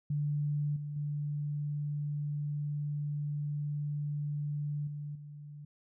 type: tone with level steps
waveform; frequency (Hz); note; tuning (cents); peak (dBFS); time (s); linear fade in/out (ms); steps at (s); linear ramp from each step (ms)
sine; 146.83; D3; 0; -29 / -36 / -32 / -37 / -44; 0.1-5.65; 5; 0.76 / 0.96 / 4.87 / 5.15; 5
effects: none

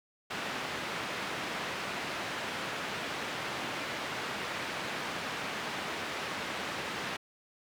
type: band-pass noise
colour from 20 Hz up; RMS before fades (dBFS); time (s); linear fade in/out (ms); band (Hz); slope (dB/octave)
white; -37; 0.3-7.17; 10; 120 to 2400; 12
effects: none

